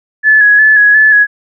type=tone with vibrato; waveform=sine; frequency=1702 Hz; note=G#6; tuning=42 cents sharp; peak=-3 dBFS; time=0.23-1.27 s; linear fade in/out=50 ms; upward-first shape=square; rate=2.8 Hz; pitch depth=29 cents each way; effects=none